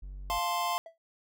triangle tone, 47.64 Hz, G1, 49 cents flat, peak -37 dBFS, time 0.02-0.39 s, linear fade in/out 10 ms
square chord, F major, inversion none, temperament equal, 698.5 / 880 / 1046.5 Hz, F5 / A5 / C6, 0 / 0 / 0 cents, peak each -34 / -36 / -32 dBFS, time 0.3-0.78 s, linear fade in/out 0 ms
triangle tone with exponential decay, 659.3 Hz, E5, in tune, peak -38 dBFS, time 0.86-0.98 s, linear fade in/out 2 ms, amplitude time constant 25 ms
effects none

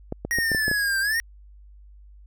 clicks, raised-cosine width 2 ms, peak -15 dBFS, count 7, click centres 0.124 / 0.25 / 0.386 / 0.517 / 0.548 / 0.681 / 0.714 s
square linear two-way sweep, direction down then up, 1891 to 1560 to 1891 Hz, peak -22 dBFS, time 0.31-1.2 s, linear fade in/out 0 ms, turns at 1 s
effects added 50 Hz sine -45 dBFS peak until 2.26 s

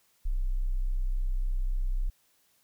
sine tone, 31.77 Hz, B0, 50 cents sharp, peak -25 dBFS, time 0.25-2.1 s, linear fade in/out 10 ms, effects white hiss -68 dBFS RMS until 2.63 s

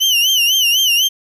35% pulse tone with vibrato, 2960 Hz, F#7, in tune, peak -9 dBFS, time 0-1.09 s, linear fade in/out 20 ms, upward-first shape sine, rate 4 Hz, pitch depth 120 cents each way, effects resampled to 32000 Hz + 8-bit

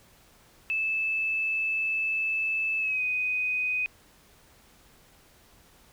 sine tone with pitch glide, 2623 to 2499 Hz, E7 to D#7, -9 to +7 cents, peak -25 dBFS, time 0.7-3.86 s, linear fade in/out 0 ms, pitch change -84 cents, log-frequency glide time 2.78-3.02 s, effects pink hiss -58 dBFS RMS until 5.92 s

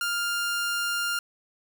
sawtooth tone, 1400 Hz, F6, 4 cents sharp, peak -22 dBFS, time 0.01-1.19 s, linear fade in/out 2 ms, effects none

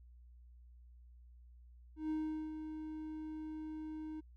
triangle tone with ADSR envelope, 311.1 Hz, D#4, in tune, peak -32 dBFS, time 1.96-4.21 s, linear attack 140 ms, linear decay 410 ms, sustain -8 dB, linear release 16 ms, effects added 60 Hz sine -56 dBFS peak until 4.36 s

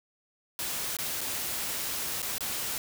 white noise with dropouts, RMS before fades -33 dBFS, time 0.59-2.78 s, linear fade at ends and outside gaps 1 ms, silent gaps 0.968-0.987 / 1.208-1.213 / 2.22-2.227 / 2.382-2.407 s, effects none

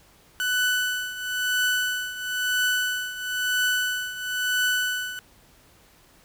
30% pulse tone with tremolo, 1493 Hz, F#6, 15 cents sharp, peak -17 dBFS, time 0.4-5.19 s, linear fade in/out 0 ms, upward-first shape triangle, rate 1 Hz, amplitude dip 80%, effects pink hiss -56 dBFS RMS until 6.24 s

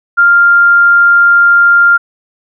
sine tone, 1396.9 Hz, F6, in tune, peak -3 dBFS, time 0.17-1.98 s, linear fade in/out 20 ms, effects none

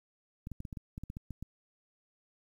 clicks, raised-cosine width 5 ms, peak -28 dBFS, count 12, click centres 0.471 / 0.517 / 0.604 / 0.652 / 0.728 / 0.772 / 0.979 / 1.036 / 1.101 / 1.169 / 1.307 / 1.426 s, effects 10-bit

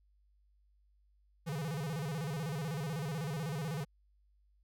square tone with vibrato, 152.3 Hz, D#3, 37 cents flat, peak -36 dBFS, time 1.46-3.85 s, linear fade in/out 20 ms, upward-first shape square, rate 16 Hz, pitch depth 160 cents each way, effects added 50 Hz sine -66 dBFS peak until 4.63 s

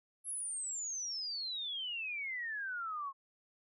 sine exponential sweep, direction down, 11175 to 1070 Hz, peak -37 dBFS, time 0.24-3.13 s, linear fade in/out 50 ms, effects none

